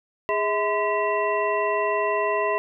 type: tone cluster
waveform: sine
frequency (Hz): 413.2 / 645 / 1019 / 1949 / 2712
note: G#4 / E5 / C6 / B6 / E7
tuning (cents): -9 / -38 / -46 / -23 / +49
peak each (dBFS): -26 / -26 / -25 / -30 / -33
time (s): 0.29-2.58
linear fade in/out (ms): 0
effects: none

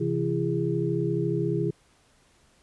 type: tone cluster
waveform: sine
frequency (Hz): 132.1 / 166.2 / 338 / 409.8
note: C3 / E3 / E4 / G#4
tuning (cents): +17 / +15 / +43 / -23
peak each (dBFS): -29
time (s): 0-1.71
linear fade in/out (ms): 10
effects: pink hiss -62 dBFS RMS until 2.62 s + resampled to 24000 Hz

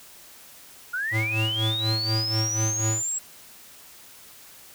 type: linear sweep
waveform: sine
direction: up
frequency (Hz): 1400 to 7690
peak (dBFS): -25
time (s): 0.93-3.19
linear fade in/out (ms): 10
type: tone with tremolo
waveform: square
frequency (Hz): 110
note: A2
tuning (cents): 0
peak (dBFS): -23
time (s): 1.11-3.03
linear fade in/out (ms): 50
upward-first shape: sine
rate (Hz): 4.1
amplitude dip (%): 75
effects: white hiss -48 dBFS RMS until 4.74 s

